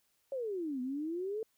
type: exponential two-way sweep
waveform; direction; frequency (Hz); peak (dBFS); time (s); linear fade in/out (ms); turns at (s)
sine; down then up; 560 to 246.4 to 451.4; -34; 0.32-1.43; 2; 0.81
effects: white hiss -75 dBFS RMS until 1.57 s